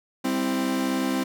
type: chord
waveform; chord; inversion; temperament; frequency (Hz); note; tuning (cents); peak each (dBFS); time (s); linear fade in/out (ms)
40% pulse; C major; second; equal with one note detuned; 198.39 / 261.6 / 329.6; G3 / C4 / E4; +21 / 0 / 0; -30 / -24 / -29; 0.24-1.24; 10
effects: none